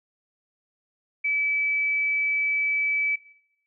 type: tone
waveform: sine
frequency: 2300 Hz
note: D7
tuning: 37 cents flat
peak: -22 dBFS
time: 1.24-3.16 s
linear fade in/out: 10 ms
effects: noise-tail reverb RT60 0.7 s tail -17 dB re dry